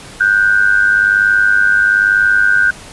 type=tone pair together; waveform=sine; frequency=1459 / 1560.1 Hz; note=F#6 / G6; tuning=-25 / -9 cents; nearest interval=minor second; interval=116 cents; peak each=-11 dBFS; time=0.2-2.71 s; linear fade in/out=10 ms; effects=pink hiss -34 dBFS RMS until 2.92 s + resampled to 24000 Hz